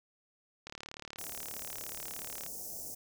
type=click train; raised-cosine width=0.2 ms; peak=-26 dBFS; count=67; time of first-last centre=0.67-2.463 s; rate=36.8 Hz
type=band-stop noise; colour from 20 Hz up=white; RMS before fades=-43 dBFS; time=1.18-2.95 s; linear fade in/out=10 ms; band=770 to 5400 Hz; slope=48 dB/octave
effects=none